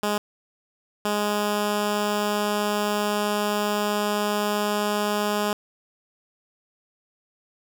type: tone pair in turn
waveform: 10% pulse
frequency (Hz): 207.7 / 207.7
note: G#3 / G#3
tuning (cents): 0 / 0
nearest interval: unison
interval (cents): 0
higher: neither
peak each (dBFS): -14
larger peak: neither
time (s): 0.03-0.18 / 1.05-5.53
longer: second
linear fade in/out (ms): 2
effects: none